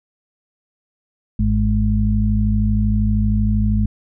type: harmonic tone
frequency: 52.8 Hz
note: G#1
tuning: 29 cents sharp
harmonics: 1 / 2 / 4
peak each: -17 / -19 / -19 dBFS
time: 1.39-3.86 s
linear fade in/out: 5 ms
effects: none